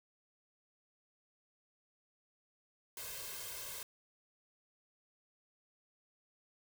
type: noise with comb filter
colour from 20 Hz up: white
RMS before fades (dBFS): -45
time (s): 2.97-3.83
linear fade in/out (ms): 2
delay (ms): 1.9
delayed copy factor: +0.8
effects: none